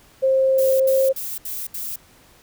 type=tone with pitch glide; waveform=sine; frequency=530 to 533.7 Hz; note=C5 to C5; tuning=+22 to +34 cents; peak=-14 dBFS; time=0.22-1.13 s; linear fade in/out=20 ms; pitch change=+12 cents; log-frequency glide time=0.87-0.98 s
type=noise bursts; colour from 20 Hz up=violet; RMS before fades=-29 dBFS; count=5; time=0.58-1.96 s; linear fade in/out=5 ms; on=220 ms; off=70 ms
effects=pink hiss -52 dBFS RMS until 2.42 s